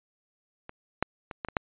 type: clicks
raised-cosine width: 0.5 ms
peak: -25 / -9 / -22 / -17 / -20 / -9 dBFS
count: 6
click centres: 0.694 / 1.026 / 1.312 / 1.448 / 1.486 / 1.568 s
effects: resampled to 8000 Hz